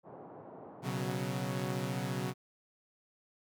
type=band-pass noise; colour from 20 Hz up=white; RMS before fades=-50 dBFS; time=0.03-1.22 s; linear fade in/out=50 ms; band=120 to 840 Hz; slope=24 dB/octave
type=chord; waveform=sawtooth; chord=B suspended second; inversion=none; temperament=equal with one note detuned; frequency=123.9 / 138.59 / 185 Hz; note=B2 / C#3 / F#3; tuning=+6 / 0 / 0 cents; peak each=-34 / -34 / -34 dBFS; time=0.82-2.34 s; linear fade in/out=50 ms
effects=none